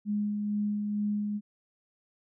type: tone with tremolo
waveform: sine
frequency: 207.7 Hz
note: G#3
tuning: in tune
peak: -26 dBFS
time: 0.05-1.41 s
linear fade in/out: 50 ms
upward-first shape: sine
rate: 2.2 Hz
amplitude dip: 30%
effects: none